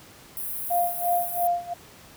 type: high-pass noise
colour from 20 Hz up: white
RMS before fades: -32 dBFS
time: 0.37-1.47 s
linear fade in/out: 0 ms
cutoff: 10000 Hz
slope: 48 dB/octave
type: tone with tremolo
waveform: sine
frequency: 698.5 Hz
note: F5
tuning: in tune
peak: -19 dBFS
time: 0.7-1.74 s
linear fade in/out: 10 ms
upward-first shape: sine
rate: 2.9 Hz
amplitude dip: 90%
effects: pink hiss -49 dBFS RMS until 2.16 s + high-pass 60 Hz 12 dB/octave